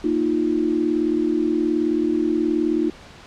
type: chord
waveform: sine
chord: Bb suspended fourth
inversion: none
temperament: just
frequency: 233.1 / 310.8 / 349.6 Hz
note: Bb3 / Eb4 / F4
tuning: 0 / -2 / +2 cents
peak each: -26 / -20 / -22 dBFS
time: 0.04-2.9 s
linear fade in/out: 5 ms
effects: pink hiss -43 dBFS RMS until 3.26 s + low-pass 5000 Hz 12 dB/octave